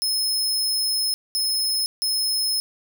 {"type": "tone bursts at uneven times", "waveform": "sawtooth", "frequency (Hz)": 5180, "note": "E8", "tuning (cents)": -31, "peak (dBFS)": -18, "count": 3, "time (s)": [[0.02, 1.14], [1.35, 1.86], [2.02, 2.6]], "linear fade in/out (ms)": 0, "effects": []}